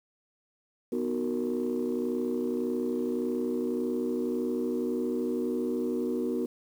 sine chord, B major seventh, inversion none, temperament just, 246.9 / 308.7 / 370.4 / 463 Hz, B3 / D#4 / F#4 / A#4, 0 / -14 / +2 / -12 cents, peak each -30 / -35 / -31 / -33 dBFS, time 0.92-6.46 s, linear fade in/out 5 ms, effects tanh soft clip ceiling -21 dBFS + 9-bit

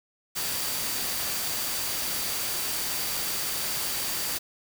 sine tone in noise, 4644 Hz, D8, 20 cents flat, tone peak -38 dBFS, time 0.35-4.39 s, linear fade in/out 20 ms, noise white, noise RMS -30 dBFS, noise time 0.35-4.39 s, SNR -11 dB, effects none

